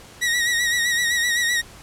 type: tone with vibrato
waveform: sawtooth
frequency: 1905 Hz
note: A#6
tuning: 37 cents sharp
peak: -15 dBFS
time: 0.21-1.62 s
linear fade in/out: 20 ms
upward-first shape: sine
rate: 7.8 Hz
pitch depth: 50 cents each way
effects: pink hiss -44 dBFS RMS until 1.82 s + low-pass 11000 Hz 12 dB/octave